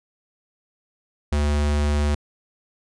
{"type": "tone", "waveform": "square", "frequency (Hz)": 73.5, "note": "D2", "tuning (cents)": 2, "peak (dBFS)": -19, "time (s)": [1.32, 2.15], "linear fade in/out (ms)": 5, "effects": ["resampled to 22050 Hz"]}